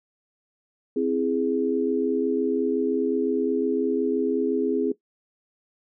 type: chord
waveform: sine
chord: C augmented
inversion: none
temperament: equal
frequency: 261.6 / 329.6 / 415.3 Hz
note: C4 / E4 / G#4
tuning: 0 / 0 / 0 cents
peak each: -25 / -27 / -24 dBFS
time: 0.96-4.92 s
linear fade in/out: 5 ms
effects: noise-tail reverb RT60 0.1 s tail -17 dB re dry